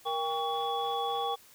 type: tone cluster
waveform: sine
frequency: 470.6 / 796 / 1125 / 3388 Hz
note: A#4 / G5 / C#6 / G#7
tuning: +16 / +26 / +25 / +34 cents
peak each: -35 / -31 / -35 / -37 dBFS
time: 0.05-1.36 s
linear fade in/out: 20 ms
effects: tanh soft clip ceiling -21 dBFS + white hiss -57 dBFS RMS until 1.54 s